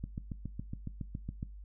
click train, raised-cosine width 5 ms, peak -25 dBFS, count 11, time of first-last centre 0.04-1.429 s, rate 7.2 Hz, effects noise-tail reverb RT60 0.3 s tail -20 dB re dry + added 50 Hz sine -45 dBFS peak until 1.64 s

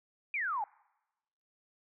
sine exponential sweep, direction down, 2481 to 786 Hz, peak -31 dBFS, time 0.34-0.64 s, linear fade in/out 2 ms, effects noise-tail reverb RT60 1.0 s tail -26 dB re dry

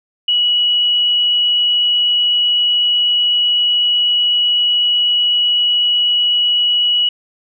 sine tone, 2927 Hz, F#7, 19 cents flat, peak -11 dBFS, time 0.28-7.09 s, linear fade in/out 5 ms, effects none

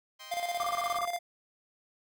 10% pulse chord, C minor, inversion first, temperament just, 627.9 / 784.9 / 1046.5 Hz, Eb5 / G5 / C6, +16 / +2 / 0 cents, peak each -44 / -45 / -39 dBFS, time 0.19-0.99 s, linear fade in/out 20 ms
square tone with tremolo, 698.5 Hz, F5, in tune, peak -30 dBFS, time 0.31-1.19 s, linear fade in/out 10 ms, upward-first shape square, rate 17 Hz, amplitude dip 60%
sine tone bursts, 1179 Hz, D6, 6 cents sharp, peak -30 dBFS, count 11, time 0.6-1.052 s, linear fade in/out 0 ms, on 22 ms, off 21 ms
effects none

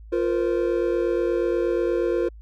triangle chord, F suspended fourth, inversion none, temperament equal with one note detuned, 349.2 / 466.2 / 514.6 Hz, F4 / Bb4 / C5, 0 / 0 / -29 cents, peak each -21 / -23 / -25 dBFS, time 0.12-2.29 s, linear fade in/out 10 ms, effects added 54 Hz sine -40 dBFS peak until 2.41 s

